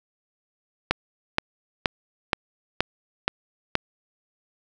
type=click train; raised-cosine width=0.3 ms; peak=-3 dBFS; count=7; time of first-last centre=0.91-3.754 s; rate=2.11 Hz; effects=none